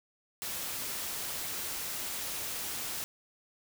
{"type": "noise", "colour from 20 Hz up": "white", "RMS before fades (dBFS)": -37, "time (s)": [0.42, 3.04], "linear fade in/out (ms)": 0, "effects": []}